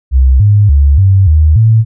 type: tone with pitch steps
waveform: sine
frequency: 65.1 / 103.5 / 70.6 / 96.6 / 77.4 / 111.7 Hz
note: C2 / G#2 / C#2 / G2 / D#2 / A2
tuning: -8 / -5 / +32 / -25 / -9 / +27 cents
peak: -3 dBFS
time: 0.11-1.85 s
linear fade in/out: 50 ms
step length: 290 ms
effects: none